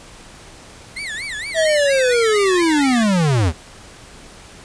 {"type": "tone with vibrato", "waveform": "35% pulse", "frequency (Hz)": 1975.5, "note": "B6", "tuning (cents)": 0, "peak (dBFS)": -23, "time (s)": [0.96, 3.04], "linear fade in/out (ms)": 10, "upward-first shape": "sine", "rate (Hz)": 4.3, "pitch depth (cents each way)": 270}
{"type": "linear sweep", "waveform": "square", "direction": "down", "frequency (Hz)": [659.3, 72.5], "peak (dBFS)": -14, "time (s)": [1.54, 3.53], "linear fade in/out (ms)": 50}
{"effects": ["pink hiss -41 dBFS RMS until 4.64 s", "resampled to 22050 Hz"]}